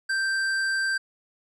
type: tone with hard clipping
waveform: sine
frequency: 1568 Hz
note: G6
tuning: in tune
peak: -25 dBFS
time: 0.09-0.98 s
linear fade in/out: 10 ms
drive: 14 dB
effects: low-pass 9000 Hz 12 dB/octave